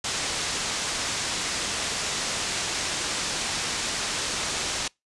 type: low-pass noise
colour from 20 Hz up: white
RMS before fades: -29 dBFS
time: 0.04-4.88 s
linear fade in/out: 5 ms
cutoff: 7600 Hz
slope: 24 dB/octave
effects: noise-tail reverb RT60 0.2 s tail -26 dB re dry + resampled to 24000 Hz